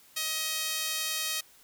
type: tone with high-pass filter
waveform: sawtooth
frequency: 631 Hz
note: D#5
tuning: 24 cents sharp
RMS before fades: -32 dBFS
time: 0.16-1.41 s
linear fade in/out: 10 ms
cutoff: 3200 Hz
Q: 0.79
effects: white hiss -58 dBFS RMS until 1.63 s